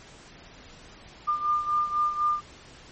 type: beating tone pair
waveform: sine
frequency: 1200 / 1204 Hz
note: D6 / D6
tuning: +37 / +43 cents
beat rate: 4 Hz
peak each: -24 / -29 dBFS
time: 1.27-2.41 s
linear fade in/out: 20 ms
effects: pink hiss -49 dBFS RMS until 2.91 s + MP3 32 kbps